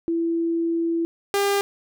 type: tone pair in turn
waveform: sine / sawtooth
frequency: 333.6 / 400.8 Hz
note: E4 / G4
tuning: +21 / +38 cents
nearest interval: minor third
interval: 317 cents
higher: second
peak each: -20 / -15 dBFS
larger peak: second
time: 0.08-1.05 / 1.34-1.61 s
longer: first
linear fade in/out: 0 ms
effects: none